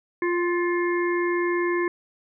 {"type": "harmonic tone with a mistuned harmonic", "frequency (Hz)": 349.2, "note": "F4", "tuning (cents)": 0, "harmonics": [1, 3, 5, 6], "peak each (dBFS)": [-22, -30, -31, -33], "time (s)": [0.22, 1.88], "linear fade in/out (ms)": 2, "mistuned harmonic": 6, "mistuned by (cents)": 31, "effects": []}